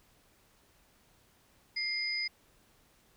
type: tone pair together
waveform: sine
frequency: 2100 / 4981 Hz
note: C7 / D#8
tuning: +6 / +1 cents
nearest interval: octave + minor third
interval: 1495 cents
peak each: -34 / -34 dBFS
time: 1.76-2.28 s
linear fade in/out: 10 ms
effects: pink hiss -66 dBFS RMS until 3.16 s